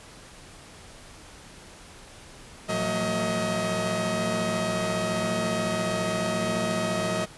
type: tone cluster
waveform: sawtooth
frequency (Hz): 113.5 / 170.3 / 184.7 / 226.1 / 632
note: A#2 / F3 / F#3 / A3 / D#5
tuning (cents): -46 / -43 / -3 / +47 / +27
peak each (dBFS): -32 / -32 / -27 / -29 / -24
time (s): 2.68-7.26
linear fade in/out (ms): 20
effects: pink hiss -47 dBFS RMS until 7.37 s + resampled to 24000 Hz